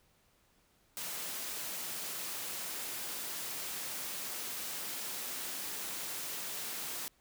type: high-pass noise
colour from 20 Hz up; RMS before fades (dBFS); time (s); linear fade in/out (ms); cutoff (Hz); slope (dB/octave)
white; -40; 0.97-7.08; 0; 140; 12
effects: pink hiss -70 dBFS RMS until 7.2 s